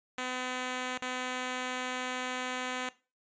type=tone with dropouts; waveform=5% pulse; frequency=253.4 Hz; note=B3; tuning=45 cents sharp; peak=-22 dBFS; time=0.18-2.89 s; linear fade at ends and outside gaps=1 ms; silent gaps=0.977-1.021 s; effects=noise-tail reverb RT60 0.3 s tail -18 dB re dry + resampled to 16000 Hz